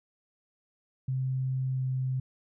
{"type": "tone with pitch glide", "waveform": "sine", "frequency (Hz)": [130.81, 130.06], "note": ["C3", "C3"], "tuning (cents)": [0, -10], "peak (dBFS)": -27, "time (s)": [1.08, 2.2], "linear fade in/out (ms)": 5, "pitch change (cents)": -10, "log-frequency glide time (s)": [1.72, 1.84], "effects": []}